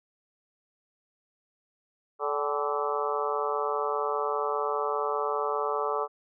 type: harmonic tone with a mistuned harmonic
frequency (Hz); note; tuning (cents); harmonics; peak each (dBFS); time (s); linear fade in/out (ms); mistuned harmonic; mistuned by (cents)
145; D3; -22; 3 / 4 / 5 / 6 / 7 / 8 / 9; -31 / -34 / -36 / -36 / -36 / -32 / -36; 2.19-6.08; 50; 5; +86
effects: none